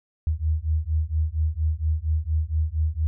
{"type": "beating tone pair", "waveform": "sine", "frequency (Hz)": [76.4, 80.7], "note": ["D#2", "E2"], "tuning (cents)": [-31, -36], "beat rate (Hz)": 4.3, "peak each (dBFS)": -24, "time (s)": [0.27, 3.07], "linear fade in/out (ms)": 0, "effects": []}